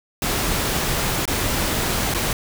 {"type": "noise with dropouts", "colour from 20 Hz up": "pink", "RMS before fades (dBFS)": -22, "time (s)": [0.22, 2.33], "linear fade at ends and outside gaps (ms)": 2, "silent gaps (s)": [[1.255, 1.277], [2.14, 2.146]], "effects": []}